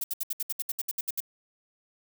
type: noise bursts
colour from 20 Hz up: violet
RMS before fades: -30 dBFS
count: 13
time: 0.01-1.204 s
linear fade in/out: 5 ms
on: 30 ms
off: 67 ms
effects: none